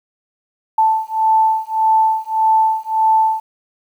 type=beating tone pair; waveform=sine; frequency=880 / 881.7 Hz; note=A5 / A5; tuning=0 / +3 cents; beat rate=1.7 Hz; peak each=-15 dBFS; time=0.78-3.4 s; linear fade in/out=5 ms; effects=8-bit